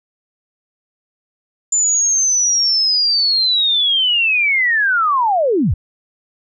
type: linear sweep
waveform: sine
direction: down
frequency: 7130 to 54.1 Hz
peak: -12 dBFS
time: 1.72-5.74 s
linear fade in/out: 5 ms
effects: none